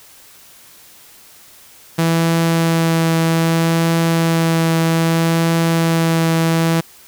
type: tone with vibrato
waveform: sawtooth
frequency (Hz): 164.81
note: E3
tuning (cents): 0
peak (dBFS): -9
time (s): 1.98-6.81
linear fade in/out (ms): 10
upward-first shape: triangle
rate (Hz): 0.63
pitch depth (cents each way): 12
effects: white hiss -44 dBFS RMS until 7.07 s